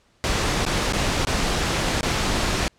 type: noise with dropouts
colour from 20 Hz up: pink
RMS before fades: -22 dBFS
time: 0.24-2.68 s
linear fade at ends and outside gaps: 0 ms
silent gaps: 0.651-0.664 / 0.924-0.934 / 1.25-1.27 / 2.009-2.03 s
effects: pink hiss -61 dBFS RMS until 2.78 s + low-pass 7000 Hz 12 dB/octave